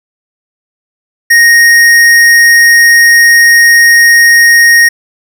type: tone with hard clipping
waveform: sine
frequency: 1864.7 Hz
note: A#6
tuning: in tune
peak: -3 dBFS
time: 1.3-4.89 s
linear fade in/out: 10 ms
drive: 14 dB
effects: none